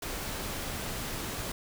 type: noise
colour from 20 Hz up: pink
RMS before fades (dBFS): -36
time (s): 0.02-1.52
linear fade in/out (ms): 5
effects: none